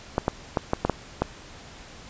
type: clicks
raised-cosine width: 1 ms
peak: -7 dBFS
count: 7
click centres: 0.181 / 0.281 / 0.572 / 0.734 / 0.85 / 0.897 / 1.22 s
effects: pink hiss -45 dBFS RMS until 2.09 s + resampled to 16000 Hz